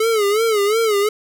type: tone with vibrato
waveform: square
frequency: 428.8 Hz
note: A4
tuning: 45 cents flat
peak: -15 dBFS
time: 0-1.09 s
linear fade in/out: 5 ms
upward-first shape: sine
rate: 2.8 Hz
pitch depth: 120 cents each way
effects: none